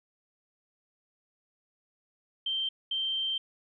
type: tone bursts at uneven times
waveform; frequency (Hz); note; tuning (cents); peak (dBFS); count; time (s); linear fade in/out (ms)
sine; 3136; G7; 0; -28; 2; 2.46-2.69 / 2.91-3.38; 5
effects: none